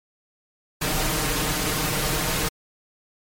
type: noise with comb filter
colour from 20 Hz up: pink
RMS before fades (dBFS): -24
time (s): 0.81-2.49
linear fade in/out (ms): 10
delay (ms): 6.5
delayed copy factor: +0.65
effects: MP3 64 kbps